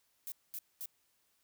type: noise bursts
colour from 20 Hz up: violet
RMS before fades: -42 dBFS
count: 3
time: 0.27-0.857 s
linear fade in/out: 0 ms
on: 49 ms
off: 220 ms
effects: white hiss -75 dBFS RMS until 1.43 s